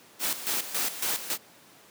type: noise with tremolo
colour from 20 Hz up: white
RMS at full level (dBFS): -28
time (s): 0.19-1.38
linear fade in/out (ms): 50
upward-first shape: square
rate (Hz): 3.6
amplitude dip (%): 70
effects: pink hiss -54 dBFS RMS until 1.9 s + high-pass 200 Hz 12 dB/octave